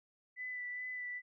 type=tone with vibrato; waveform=sine; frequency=1989 Hz; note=B6; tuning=12 cents sharp; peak=-39 dBFS; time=0.36-1.22 s; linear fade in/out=50 ms; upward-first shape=sine; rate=2.4 Hz; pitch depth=17 cents each way; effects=none